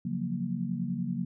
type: chord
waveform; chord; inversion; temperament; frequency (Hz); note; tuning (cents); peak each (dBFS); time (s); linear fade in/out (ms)
sine; Gb major seventh; second; equal; 138.59 / 174.61 / 185 / 233.1; Db3 / F3 / Gb3 / Bb3; 0 / 0 / 0 / 0; -37 / -35 / -34 / -34; 0.05-1.25; 5
effects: none